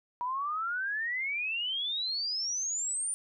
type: exponential sweep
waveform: sine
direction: up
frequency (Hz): 960 to 9397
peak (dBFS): -30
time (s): 0.21-3.14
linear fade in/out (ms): 0
effects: none